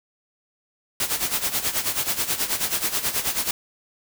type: noise with tremolo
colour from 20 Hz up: white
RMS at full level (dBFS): -22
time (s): 1-3.51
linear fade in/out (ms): 2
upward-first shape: sine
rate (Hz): 9.3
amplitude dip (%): 75
effects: none